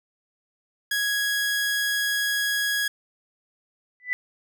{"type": "tone", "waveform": "sawtooth", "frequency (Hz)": 1661.2, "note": "G#6", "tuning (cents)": 0, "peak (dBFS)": -19, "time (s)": [0.91, 2.88], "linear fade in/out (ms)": 5}
{"type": "tone with exponential growth", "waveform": "sine", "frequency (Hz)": 1990, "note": "B6", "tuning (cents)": 13, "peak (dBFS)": -18, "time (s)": [4, 4.13], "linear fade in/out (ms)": 0, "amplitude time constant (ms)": 27}
{"effects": []}